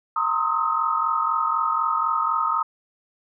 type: tone cluster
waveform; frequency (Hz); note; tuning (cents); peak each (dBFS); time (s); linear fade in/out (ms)
sine; 921 / 1056 / 1253 / 1297; A#5 / C6 / D#6 / E6; -21 / +16 / +12 / -28; -27 / -29 / -22 / -27; 0.16-2.63; 5
effects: none